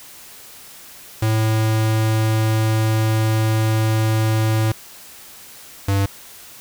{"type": "tone pair in turn", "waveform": "square", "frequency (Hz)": [110, 98.77], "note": ["A2", "G2"], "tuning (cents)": [0, 14], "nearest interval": "major second", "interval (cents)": 186, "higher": "first", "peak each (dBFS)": -16, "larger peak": "neither", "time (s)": [[1.22, 4.72], [5.88, 6.06]], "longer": "first", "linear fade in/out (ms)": 5, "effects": ["white hiss -41 dBFS RMS until 6.6 s"]}